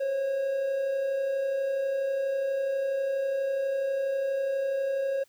triangle tone pair together, 513 / 545.2 Hz, C5 / C#5, -34 / -29 cents, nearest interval minor second, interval 105 cents, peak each -36 / -24 dBFS, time 0-5.24 s, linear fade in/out 10 ms, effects white hiss -64 dBFS RMS until 5.28 s

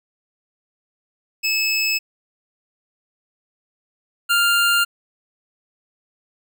25% pulse tone pair in turn, 2600 / 1398.1 Hz, E7 / F6, -24 / +1 cents, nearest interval major seventh, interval 1075 cents, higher first, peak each -14 / -11 dBFS, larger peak second, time 1.43-1.99 / 4.29-4.85 s, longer neither, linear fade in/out 20 ms, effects none

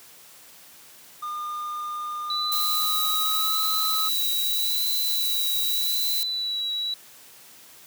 triangle tone with pitch glide, 1212 to 1270.1 Hz, D#6 to D#6, -46 to +35 cents, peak -27 dBFS, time 1.22-4.09 s, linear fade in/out 10 ms, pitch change +81 cents, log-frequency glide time 2.33-3.47 s
sine tone with vibrato, 3951 Hz, B7, in tune, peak -25 dBFS, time 2.3-6.94 s, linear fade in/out 2 ms, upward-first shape sine, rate 0.85 Hz, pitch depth 24 cents each way
violet noise, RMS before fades -27 dBFS, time 2.52-6.23 s, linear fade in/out 0 ms
effects white hiss -49 dBFS RMS until 7.86 s + high-pass 100 Hz 12 dB/octave

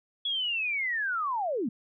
sine linear sweep, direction down, 3391 to 197.8 Hz, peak -27 dBFS, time 0.25-1.69 s, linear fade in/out 5 ms, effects none

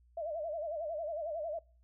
sine tone with vibrato, 634 Hz, D#5, 32 cents sharp, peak -35 dBFS, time 0.17-1.59 s, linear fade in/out 5 ms, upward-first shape sine, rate 11 Hz, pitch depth 130 cents each way, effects noise-tail reverb RT60 0.4 s tail -24 dB re dry + added 60 Hz sine -62 dBFS peak until 1.83 s

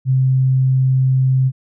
sine tone, 131 Hz, C3, 2 cents sharp, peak -11 dBFS, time 0.05-1.52 s, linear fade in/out 50 ms, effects none

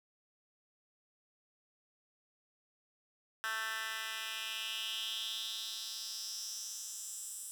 10% pulse tone with high-pass filter sweep, 221.4 Hz, A3, 11 cents sharp, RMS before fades -41 dBFS, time 3.44-7.51 s, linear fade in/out 0 ms, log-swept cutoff 1600 to 8600 Hz, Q 3.7, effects none

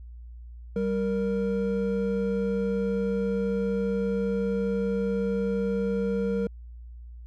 triangle tone pair together, 194.83 / 466.2 Hz, G3 / A#4, -10 / 0 cents, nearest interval octave + minor third, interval 1510 cents, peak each -25 dBFS, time 0.76-6.47 s, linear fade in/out 2 ms, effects added 59 Hz sine -40 dBFS peak until 7.26 s

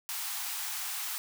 white high-pass noise, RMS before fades -36 dBFS, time 0.09-1.18 s, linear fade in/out 0 ms, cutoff 720 Hz, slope 96 dB/octave, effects none

